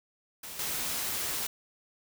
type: noise with level steps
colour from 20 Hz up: white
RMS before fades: -42 / -33 dBFS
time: 0.43-1.47 s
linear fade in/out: 5 ms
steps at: 0.59 s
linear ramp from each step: 2 ms
effects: none